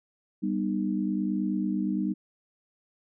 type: chord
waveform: sine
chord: G augmented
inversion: none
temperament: just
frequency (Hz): 196 / 245 / 306.2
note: G3 / B3 / D#4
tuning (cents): 0 / -14 / -28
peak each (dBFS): -28 / -32 / -30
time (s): 0.42-2.14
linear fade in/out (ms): 20
effects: none